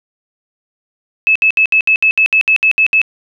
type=tone bursts; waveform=sine; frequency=2600 Hz; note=E7; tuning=24 cents flat; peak=-7 dBFS; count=12; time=1.27-3.016 s; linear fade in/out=0 ms; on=85 ms; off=66 ms; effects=none